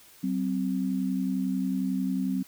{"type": "tone pair together", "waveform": "sine", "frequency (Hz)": [190, 261.1], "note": ["F#3", "C4"], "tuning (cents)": [46, -3], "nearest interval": "tritone", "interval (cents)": 551, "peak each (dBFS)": -28, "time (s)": [0.23, 2.43], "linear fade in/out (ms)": 10, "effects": ["white hiss -54 dBFS RMS until 2.47 s"]}